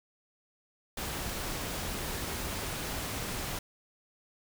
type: noise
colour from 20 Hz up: pink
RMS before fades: -36 dBFS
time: 0.97-3.59 s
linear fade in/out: 5 ms
effects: none